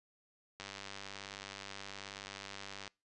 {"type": "click train", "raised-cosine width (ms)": 0.2, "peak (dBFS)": -27, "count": 226, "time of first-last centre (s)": [0.6, 2.877], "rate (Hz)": 98.8, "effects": ["noise-tail reverb RT60 0.3 s tail -26 dB re dry", "resampled to 24000 Hz"]}